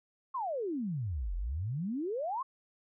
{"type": "exponential two-way sweep", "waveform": "sine", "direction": "down then up", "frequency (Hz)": [1114, 41.03, 1114], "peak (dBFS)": -32, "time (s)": [0.34, 2.43], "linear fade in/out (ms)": 10, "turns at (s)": 1.35, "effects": []}